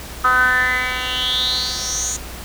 10% pulse tone with band-pass filter sweep, 252.8 Hz, B3, 41 cents sharp, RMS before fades -19 dBFS, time 0.24-2.17 s, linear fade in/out 10 ms, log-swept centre 1300 to 7200 Hz, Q 7.6, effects added 60 Hz sine -34 dBFS peak until 2.44 s + pink hiss -34 dBFS RMS until 2.44 s

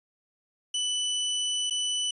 sawtooth tone with dropouts, 2984 Hz, F#7, 14 cents sharp, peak -23 dBFS, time 0.74-2.11 s, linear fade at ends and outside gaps 5 ms, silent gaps 1.699-1.707 s, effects resampled to 24000 Hz

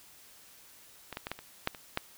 clicks, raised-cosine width 0.3 ms, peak -23 / -20 / -20 / -18 / -28 / -12 / -28 / -13 dBFS, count 8, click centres 1.127 / 1.171 / 1.269 / 1.316 / 1.39 / 1.674 / 1.748 / 1.974 s, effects white hiss -56 dBFS RMS until 2.17 s

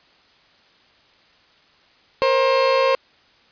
30% pulse tone pair together, 473.2 / 532.6 Hz, A#4 / C5, +26 / +31 cents, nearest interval major second, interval 205 cents, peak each -20 / -13 dBFS, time 2.22-2.95 s, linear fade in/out 0 ms, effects white hiss -55 dBFS RMS until 3.51 s + resampled to 11025 Hz

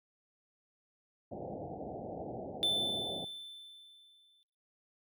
white low-pass noise, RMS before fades -42 dBFS, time 1.31-3.25 s, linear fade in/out 10 ms, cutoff 790 Hz, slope 96 dB/octave
triangle tone with exponential decay, 3531 Hz, A7, 5 cents sharp, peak -25 dBFS, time 2.63-4.43 s, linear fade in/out 0 ms, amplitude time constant 390 ms
effects noise-tail reverb RT60 0.6 s tail -21 dB re dry + high-pass 100 Hz 12 dB/octave

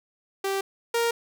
sawtooth tone pair in turn, 390.4 / 466.8 Hz, G4 / A#4, -7 / +2 cents, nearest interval minor third, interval 309 cents, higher second, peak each -21 / -18 dBFS, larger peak second, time 0.44-0.61 / 0.94-1.11 s, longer neither, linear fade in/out 5 ms, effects none

